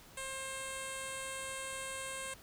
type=tone with low-pass filter; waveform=10% pulse; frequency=532 Hz; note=C5; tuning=29 cents sharp; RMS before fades=-42 dBFS; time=0.17-2.34 s; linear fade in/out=5 ms; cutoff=9400 Hz; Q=4.5; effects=pink hiss -57 dBFS RMS until 2.42 s